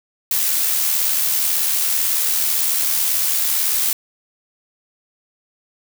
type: noise with amplitude modulation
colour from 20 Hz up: blue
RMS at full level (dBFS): -17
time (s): 0.31-3.93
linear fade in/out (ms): 2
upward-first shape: sine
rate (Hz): 78.1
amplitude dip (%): 35
effects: none